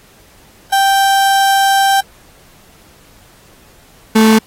35% pulse tone pair in turn, 784 / 220 Hz, G5 / A3, 0 / 0 cents, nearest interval octave + minor seventh, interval 2200 cents, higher first, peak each -7 / -4 dBFS, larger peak second, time 0.72-2.01 / 4.15-4.39 s, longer first, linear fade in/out 10 ms, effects pink hiss -46 dBFS RMS until 4.46 s + AAC 48 kbps

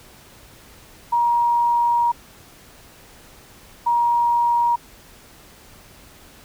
sine tone bursts at uneven times, 948 Hz, A#5, 29 cents sharp, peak -15 dBFS, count 2, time 1.12-2.12 / 3.86-4.76 s, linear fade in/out 10 ms, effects pink hiss -47 dBFS RMS until 6.44 s

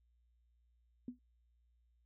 sine tone with exponential decay, 246.9 Hz, B3, in tune, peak -37 dBFS, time 1.08-1.19 s, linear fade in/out 2 ms, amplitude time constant 23 ms, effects added 59 Hz sine -70 dBFS peak until 2.05 s

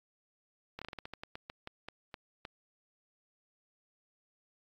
slowing click train, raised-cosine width 0.3 ms, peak -26 dBFS, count 15, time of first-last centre 0.79-2.452 s, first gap 26 ms, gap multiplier 1.21, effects AAC 48 kbps

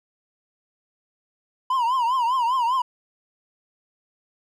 triangle tone with vibrato, 986 Hz, B5, 3 cents flat, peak -17 dBFS, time 1.7-2.82 s, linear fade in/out 5 ms, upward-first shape triangle, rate 5 Hz, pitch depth 160 cents each way, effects none

